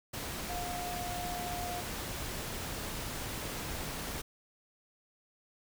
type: tone in noise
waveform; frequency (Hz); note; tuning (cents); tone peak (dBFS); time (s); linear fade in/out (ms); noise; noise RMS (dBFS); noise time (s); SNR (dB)
sine; 710; F5; +28; -38; 0.49-1.81; 10; pink; -39; 0.13-4.22; -2
effects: none

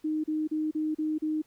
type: tone bursts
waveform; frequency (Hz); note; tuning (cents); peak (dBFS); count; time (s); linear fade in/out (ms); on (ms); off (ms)
sine; 309.5; D#4; -9; -26; 6; 0.04-1.42; 10; 200; 36
effects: pink hiss -66 dBFS RMS until 1.46 s

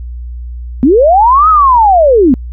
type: linear two-way sweep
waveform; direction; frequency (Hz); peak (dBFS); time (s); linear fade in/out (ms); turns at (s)
sine; up then down; 233.1 to 1300 to 233.1; -3; 0.83-2.34; 0; 1.49
effects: added 60 Hz sine -20 dBFS peak until 2.52 s

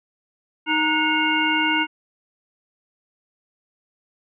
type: harmonic tone with a mistuned harmonic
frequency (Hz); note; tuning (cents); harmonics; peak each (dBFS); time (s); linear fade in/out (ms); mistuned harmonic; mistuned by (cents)
311.1; D#4; 0; 1 / 3 / 5 / 7 / 9; -24 / -24 / -24 / -24 / -24; 0.66-1.87; 50; 5; -110
effects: none

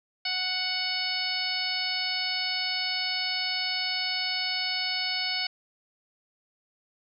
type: harmonic tone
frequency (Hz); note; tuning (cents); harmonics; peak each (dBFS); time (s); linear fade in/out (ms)
740; F#5; 0; 1 / 2 / 3 / 4 / 5 / 6 / 7; -39 / -39 / -33 / -35 / -38 / -31 / -34; 0.25-5.47; 5
effects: none

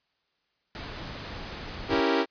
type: noise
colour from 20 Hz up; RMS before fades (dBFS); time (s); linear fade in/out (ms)
pink; -38; 0.75-2; 0
type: tone with exponential growth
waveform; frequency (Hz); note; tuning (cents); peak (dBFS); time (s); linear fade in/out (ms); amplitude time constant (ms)
square; 107.3; A2; -43; -29; 1.86-1.94; 0; 16
type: chord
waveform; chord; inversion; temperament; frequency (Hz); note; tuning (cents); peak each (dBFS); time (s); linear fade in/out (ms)
sawtooth; C# diminished seventh; none; equal; 277.2 / 329.6 / 392 / 466.2; C#4 / E4 / G4 / Bb4; 0 / 0 / 0 / 0; -24; 1.88-2.26; 50
effects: white hiss -74 dBFS RMS until 2.3 s + resampled to 11025 Hz

